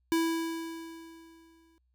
square tone with exponential decay, 329 Hz, E4, 3 cents flat, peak -24 dBFS, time 0.12-1.78 s, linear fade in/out 0 ms, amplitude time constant 360 ms, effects added 62 Hz sine -69 dBFS peak until 1.94 s

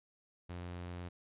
sawtooth tone, 88.2 Hz, F2, 18 cents sharp, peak -38 dBFS, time 0.49-1.09 s, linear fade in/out 10 ms, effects resampled to 8000 Hz

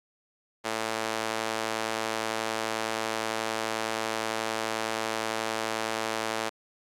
sawtooth tone with high-pass filter, 111 Hz, A2, 16 cents sharp, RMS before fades -31 dBFS, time 0.64-6.5 s, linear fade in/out 20 ms, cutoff 540 Hz, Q 0.76, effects low-pass 10000 Hz 12 dB/octave + Opus 32 kbps

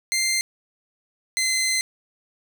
15% pulse tone pair in turn, 2091 / 2061 Hz, C7 / C7, -2 / -27 cents, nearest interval unison, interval 25 cents, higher first, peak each -14 dBFS, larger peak neither, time 0.12-0.41 / 1.37-1.81 s, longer second, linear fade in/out 0 ms, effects none

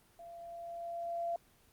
sine tone with level ramp, 683 Hz, F5, 39 cents flat, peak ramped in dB -48 to -32 dBFS, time 0.19-1.36 s, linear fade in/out 2 ms, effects pink hiss -66 dBFS RMS until 1.72 s + Opus 24 kbps

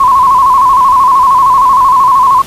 sine tone with vibrato, 1046.5 Hz, C6, in tune, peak -3 dBFS, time 0-2.42 s, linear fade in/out 5 ms, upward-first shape square, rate 13 Hz, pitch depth 72 cents each way, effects pink hiss -28 dBFS RMS until 2.46 s + resampled to 32000 Hz

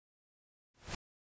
pink noise with exponential growth, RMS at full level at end -35 dBFS, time 0.74-0.95 s, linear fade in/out 5 ms, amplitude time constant 44 ms, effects resampled to 16000 Hz

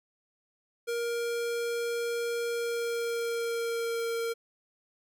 square tone with pitch glide, 470 to 461.7 Hz, A#4 to A#4, +14 to -17 cents, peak -30 dBFS, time 0.87-4.34 s, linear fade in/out 20 ms, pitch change -31 cents, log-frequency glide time 2.49-4.15 s, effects none

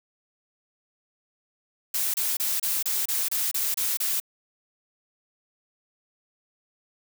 blue noise bursts, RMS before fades -26 dBFS, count 10, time 1.94-4.201 s, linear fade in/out 5 ms, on 200 ms, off 29 ms, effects none

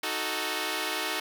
5% pulse chord, D# diminished, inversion none, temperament equal, 311.1 / 370 / 440 Hz, D#4 / F#4 / A4, 0 / 0 / 0 cents, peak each -22 dBFS, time 0.03-1.2 s, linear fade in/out 5 ms, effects none

